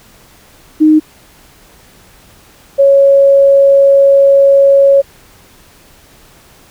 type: tone pair in turn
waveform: sine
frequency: 309.4 / 553.5 Hz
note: D#4 / C#5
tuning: -10 / -3 cents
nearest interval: minor seventh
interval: 1007 cents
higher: second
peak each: -3 dBFS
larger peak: neither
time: 0.8-1 / 2.78-5.02 s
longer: second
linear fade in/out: 20 ms
effects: pink hiss -43 dBFS RMS until 6.7 s